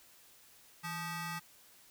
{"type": "ring-modulated tone", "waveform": "20% pulse", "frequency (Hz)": 698.5, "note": "F5", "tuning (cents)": 0, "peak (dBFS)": -30, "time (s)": [0.83, 1.4], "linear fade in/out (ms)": 20, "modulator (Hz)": 534, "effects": ["white hiss -61 dBFS RMS until 1.9 s"]}